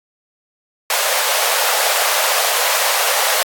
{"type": "high-pass noise", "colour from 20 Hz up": "pink", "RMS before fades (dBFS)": -17, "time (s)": [0.9, 3.43], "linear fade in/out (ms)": 2, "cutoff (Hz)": 510, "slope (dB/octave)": 48, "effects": ["AAC 64 kbps"]}